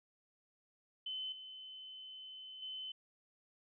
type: tone with level steps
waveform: sine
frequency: 3046 Hz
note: F#7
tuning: 50 cents sharp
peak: -39 / -48 / -42 dBFS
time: 1.06-2.92 s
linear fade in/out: 5 ms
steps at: 1.32 / 2.62 s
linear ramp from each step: 5 ms
effects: none